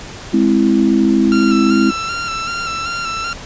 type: chord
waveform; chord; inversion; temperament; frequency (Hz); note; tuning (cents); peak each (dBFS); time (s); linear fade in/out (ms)
sine; Ab augmented; none; equal; 207.7 / 261.6 / 329.6; Ab3 / C4 / E4; 0 / 0 / 0; -14; 0.33-1.91; 10
type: tone with vibrato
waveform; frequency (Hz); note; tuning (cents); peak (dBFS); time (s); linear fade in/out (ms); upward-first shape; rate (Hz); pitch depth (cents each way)
sawtooth; 1357; E6; +50; -16; 1.32-3.33; 0; square; 2.6; 31
effects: pink hiss -32 dBFS RMS until 3.45 s + resampled to 16000 Hz